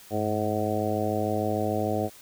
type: harmonic tone with a mistuned harmonic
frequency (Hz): 106.8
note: G#2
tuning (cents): +49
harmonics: 1 / 2 / 3 / 4 / 5 / 6 / 7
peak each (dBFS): -32 / -32 / -32 / -32 / -32 / -32 / -32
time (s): 0.1-2.1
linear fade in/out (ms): 50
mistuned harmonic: 1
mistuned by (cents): -110
effects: white hiss -50 dBFS RMS until 2.21 s